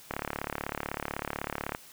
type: click train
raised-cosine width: 0.5 ms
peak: -16 dBFS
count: 60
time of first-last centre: 0.11-1.749 s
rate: 36 Hz
effects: white hiss -52 dBFS RMS until 1.92 s